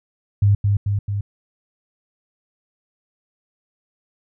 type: tone with echo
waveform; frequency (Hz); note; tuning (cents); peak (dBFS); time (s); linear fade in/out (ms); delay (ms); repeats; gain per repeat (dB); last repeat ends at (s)
sine; 101.3; G#2; -43; -11; 0.42-0.55; 5; 220; 3; -3; 1.21
effects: none